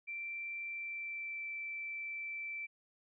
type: tone with pitch glide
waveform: sine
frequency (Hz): 2349 to 2331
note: D7 to D7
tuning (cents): 0 to -14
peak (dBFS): -39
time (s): 0.07-2.67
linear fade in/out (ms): 20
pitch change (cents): -14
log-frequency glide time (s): 0.67-1.47
effects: none